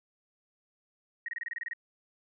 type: tone bursts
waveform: sine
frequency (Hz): 1880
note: A#6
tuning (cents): +14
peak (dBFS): -33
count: 10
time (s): 1.26-1.734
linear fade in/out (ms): 2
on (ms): 24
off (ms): 26
effects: none